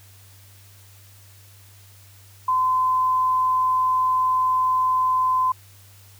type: tone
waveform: sine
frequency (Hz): 1025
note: C6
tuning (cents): -36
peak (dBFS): -17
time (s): 2.48-5.52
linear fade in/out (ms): 5
effects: added 98 Hz sine -48 dBFS peak until 6.19 s + white hiss -52 dBFS RMS until 6.19 s